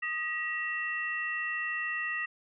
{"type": "tone cluster", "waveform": "sine", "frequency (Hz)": [1241, 1914, 2700], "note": ["D#6", "A#6", "E7"], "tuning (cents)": [-5, 45, 41], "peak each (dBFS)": [-40, -32, -37], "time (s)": [0.02, 2.26], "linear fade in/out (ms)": 10, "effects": []}